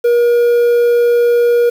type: tone with quantisation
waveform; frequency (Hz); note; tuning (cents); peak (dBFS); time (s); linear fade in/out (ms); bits
triangle; 476.9; A#4; +39; -6; 0.04-1.7; 10; 6
effects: none